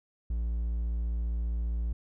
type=tone; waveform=triangle; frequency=57.5 Hz; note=A#1; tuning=23 cents flat; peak=-26 dBFS; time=0.3-1.93 s; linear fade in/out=5 ms; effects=none